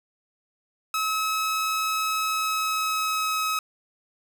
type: tone with pitch glide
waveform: sawtooth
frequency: 1287 to 1277.4 Hz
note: E6 to D#6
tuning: -42 to +45 cents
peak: -20 dBFS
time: 0.94-3.59 s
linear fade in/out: 2 ms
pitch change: -13 cents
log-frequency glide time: 2.21-3.44 s
effects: none